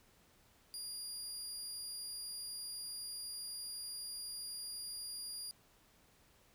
25% pulse tone, 4824 Hz, D8, 46 cents sharp, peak -38 dBFS, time 0.74-5.51 s, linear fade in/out 0 ms, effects pink hiss -68 dBFS RMS until 6.54 s

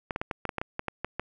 clicks, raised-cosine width 0.5 ms, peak -15 dBFS, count 12, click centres 0.108 / 0.161 / 0.215 / 0.312 / 0.453 / 0.492 / 0.583 / 0.615 / 0.794 / 0.883 / 1.046 / 1.196 s, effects none

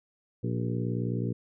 harmonic tone with a mistuned harmonic, 59.4 Hz, A#1, 33 cents sharp, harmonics 2 / 3 / 4 / 5 / 6 / 7 / 8, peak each -30 / -34 / -36 / -38 / -40 / -41 / -42 dBFS, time 0.43-1.33 s, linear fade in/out 10 ms, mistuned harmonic 6, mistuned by +55 cents, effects none

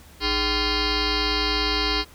sine tone with frequency modulation, 2105 Hz, C7, 10 cents sharp, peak -20 dBFS, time 0.2-2.05 s, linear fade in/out 50 ms, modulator 360 Hz, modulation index 7.6, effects added 72 Hz sine -51 dBFS peak until 2.14 s + pink hiss -50 dBFS RMS until 2.14 s

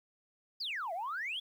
sine exponential two-way sweep, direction down then up, 5120 to 643 to 3491 Hz, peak -34 dBFS, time 0.6-1.4 s, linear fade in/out 10 ms, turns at 0.93 s, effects tanh soft clip ceiling -31 dBFS + 11-bit

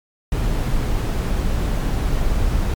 brown noise, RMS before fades -19 dBFS, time 0.32-2.74 s, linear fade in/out 2 ms, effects MP3 96 kbps

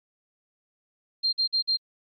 sine tone bursts, 4186 Hz, C8, in tune, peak -21 dBFS, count 4, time 1.23-1.773 s, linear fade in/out 20 ms, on 99 ms, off 49 ms, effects AAC 64 kbps

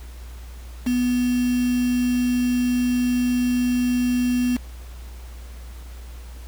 sine tone with quantisation, 246.9 Hz, B3, in tune, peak -18 dBFS, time 0.86-4.57 s, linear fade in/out 10 ms, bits 5, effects added 60 Hz sine -35 dBFS peak until 6.47 s + pink hiss -48 dBFS RMS until 6.47 s

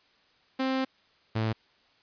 sawtooth tone pair in turn, 263.3 / 110.7 Hz, C4 / A2, +11 / +11 cents, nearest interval octave + minor third, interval 1500 cents, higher first, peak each -22 dBFS, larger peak neither, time 0.59-0.85 / 1.35-1.53 s, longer first, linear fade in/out 10 ms, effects white hiss -64 dBFS RMS until 2.02 s + resampled to 11025 Hz

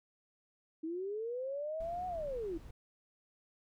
sine linear two-way sweep, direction up then down, 311.1 to 741 to 311.1 Hz, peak -36 dBFS, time 0.83-2.58 s, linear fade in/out 10 ms, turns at 2.07 s
brown noise, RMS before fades -50 dBFS, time 1.8-2.71 s, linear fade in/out 5 ms
effects none

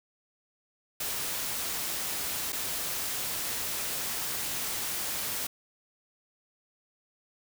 white noise with dropouts, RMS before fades -33 dBFS, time 1-5.47 s, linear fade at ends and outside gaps 5 ms, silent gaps 2.523-2.528 s, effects none

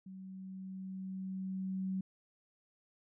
sine tone with level ramp, 189.3 Hz, F#3, 40 cents sharp, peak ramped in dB -46 to -33 dBFS, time 0.06-2.01 s, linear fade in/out 5 ms, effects none

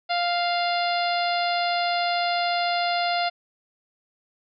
harmonic tone, 698.5 Hz, F5, in tune, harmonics 1 / 2 / 3 / 4 / 5 / 6 / 7, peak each -23 / -31 / -32 / -34 / -34 / -33 / -36 dBFS, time 0.09-3.3 s, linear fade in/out 20 ms, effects none

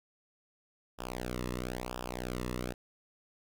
sawtooth tone with flanger, 61.7 Hz, B1, 1 cent flat, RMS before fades -38 dBFS, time 0.98-2.74 s, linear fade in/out 20 ms, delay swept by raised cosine 0.47 to 1.32 ms, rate 1 Hz, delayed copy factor -0.9, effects none

